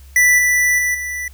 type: tone with level steps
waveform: square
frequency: 1975.5 Hz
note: B6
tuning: in tune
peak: -10 / -13 / -16 / -23 dBFS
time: 0.16-1.28 s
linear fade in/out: 2 ms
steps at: 0.38 / 0.78 / 0.94 s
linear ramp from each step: 10 ms
effects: added 68 Hz sine -38 dBFS peak until 1.33 s + white hiss -51 dBFS RMS until 1.33 s